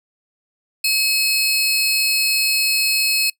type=tone pair together; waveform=sawtooth; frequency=2562 / 4309 Hz; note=E7 / C#8; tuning=-50 / -50 cents; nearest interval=major sixth; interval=900 cents; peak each=-16 dBFS; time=0.84-3.3 s; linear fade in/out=5 ms; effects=noise-tail reverb RT60 0.1 s tail -21 dB re dry